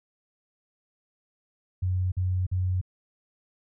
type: tone bursts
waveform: sine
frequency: 91.9 Hz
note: F#2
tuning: 11 cents flat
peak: -23 dBFS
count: 3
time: 1.82-2.814 s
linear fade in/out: 10 ms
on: 300 ms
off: 47 ms
effects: none